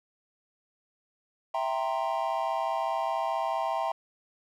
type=chord; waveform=triangle; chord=C dominant seventh; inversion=first; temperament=equal; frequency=659.3 / 784 / 932.3 / 1046.5 Hz; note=E5 / G5 / Bb5 / C6; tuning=0 / 0 / 0 / 0 cents; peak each=-30 / -30 / -31 / -33 dBFS; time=1.54-3.92 s; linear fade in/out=5 ms; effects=none